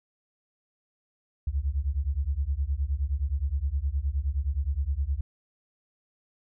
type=beating tone pair; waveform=sine; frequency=65.3 / 74.9 Hz; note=C2 / D2; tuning=-3 / +35 cents; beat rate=9.6 Hz; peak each=-28 dBFS; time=1.47-5.21 s; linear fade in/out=5 ms; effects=none